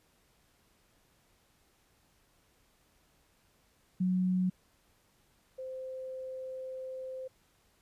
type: tone pair in turn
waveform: sine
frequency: 183.8 / 519.9 Hz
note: F#3 / C5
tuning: -11 / -11 cents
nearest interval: octave + tritone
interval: 1800 cents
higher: second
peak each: -26 / -38 dBFS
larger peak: first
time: 4-4.5 / 5.58-7.28 s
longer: second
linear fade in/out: 10 ms
effects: pink hiss -69 dBFS RMS until 7.81 s + resampled to 32000 Hz